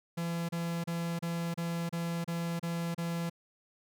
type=tone bursts; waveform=45% pulse; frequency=169 Hz; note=E3; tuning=43 cents sharp; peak=-32 dBFS; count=9; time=0.17-3.298 s; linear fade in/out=10 ms; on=320 ms; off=31 ms; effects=none